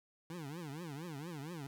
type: tone with vibrato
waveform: 25% pulse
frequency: 156.2 Hz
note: D#3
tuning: 7 cents sharp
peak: -39 dBFS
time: 0.3-1.67 s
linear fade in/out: 2 ms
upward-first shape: triangle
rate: 4.3 Hz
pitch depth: 280 cents each way
effects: 12-bit